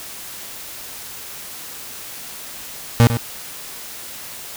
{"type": "tone with echo", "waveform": "35% pulse", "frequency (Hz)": 117.3, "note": "A#2", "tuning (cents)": 11, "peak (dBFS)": -6, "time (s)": [3, 3.07], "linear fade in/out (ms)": 0, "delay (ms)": 100, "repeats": 1, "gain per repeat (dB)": -10, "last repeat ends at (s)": 3.17, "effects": ["white hiss -34 dBFS RMS until 4.56 s"]}